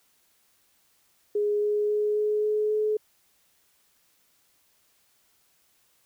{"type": "tone with pitch steps", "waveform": "sine", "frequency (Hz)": [415.3, 417.7, 420.1, 422.6, 425, 427.5], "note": ["G#4", "G#4", "G#4", "G#4", "G#4", "A4"], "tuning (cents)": [0, 10, 20, 30, 40, -50], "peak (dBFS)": -22, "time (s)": [1.35, 2.97], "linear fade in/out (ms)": 5, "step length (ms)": 270, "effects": ["white hiss -66 dBFS RMS until 6.05 s"]}